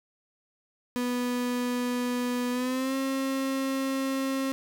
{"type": "tone with pitch glide", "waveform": "35% pulse", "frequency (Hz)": [246.1, 268.4], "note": ["B3", "C4"], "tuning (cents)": [-6, 44], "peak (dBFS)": -25, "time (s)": [0.96, 4.52], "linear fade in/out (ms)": 0, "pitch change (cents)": 150, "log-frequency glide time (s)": [2.51, 2.95], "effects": []}